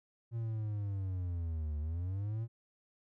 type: linear two-way sweep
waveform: triangle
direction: down then up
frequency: 117.3 to 73.42 to 117.3 Hz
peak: -32 dBFS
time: 0.31-2.48 s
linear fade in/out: 50 ms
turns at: 1.78 s
effects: none